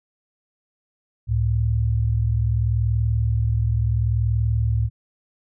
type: tone pair together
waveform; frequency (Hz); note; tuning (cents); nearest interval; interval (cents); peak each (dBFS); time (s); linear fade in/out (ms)
sine; 69.3 / 110.01; C#2 / A2; 0 / 0; minor sixth; 800; -22 / -19; 1.27-4.9; 50
effects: none